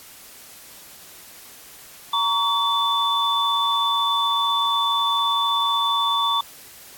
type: tone cluster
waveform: sine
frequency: 929 / 1129 / 3512 Hz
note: A#5 / C#6 / A7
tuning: -6 / +31 / -4 cents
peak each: -24 / -22 / -22 dBFS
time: 2.13-6.41 s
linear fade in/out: 5 ms
effects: white hiss -44 dBFS RMS until 6.97 s + AAC 64 kbps